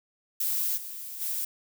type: noise with level steps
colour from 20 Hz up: violet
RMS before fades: -28 / -39 / -31 dBFS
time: 0.4-1.45 s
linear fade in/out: 5 ms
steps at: 0.76 / 1.2 s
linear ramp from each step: 20 ms
effects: none